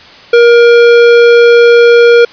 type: tone with tanh clipping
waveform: sine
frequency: 472.8 Hz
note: A#4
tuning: 24 cents sharp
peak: -3 dBFS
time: 0.33-2.25 s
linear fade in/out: 5 ms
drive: 17 dB
effects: white hiss -34 dBFS RMS until 2.32 s + resampled to 11025 Hz